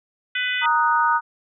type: harmonic tone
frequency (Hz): 498.4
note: B4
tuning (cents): +16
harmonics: 3 / 4 / 5 / 6 / 7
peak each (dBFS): -26 / -25 / -29 / -29 / -32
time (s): 0.35-0.66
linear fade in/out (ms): 5
type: chord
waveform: sine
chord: D# minor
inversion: second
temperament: equal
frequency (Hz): 932.3 / 1244.5 / 1480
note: A#5 / D#6 / F#6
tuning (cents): 0 / 0 / 0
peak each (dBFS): -19 / -20 / -22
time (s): 0.61-1.21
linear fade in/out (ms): 50
effects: none